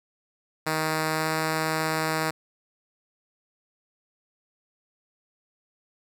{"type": "tone with pitch glide", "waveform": "5% pulse", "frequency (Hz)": [157.4, 158.4], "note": ["D#3", "D#3"], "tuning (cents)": [20, 31], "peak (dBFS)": -13, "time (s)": [0.66, 2.31], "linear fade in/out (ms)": 10, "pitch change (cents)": 11, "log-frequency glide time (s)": [1.14, 1.32], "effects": []}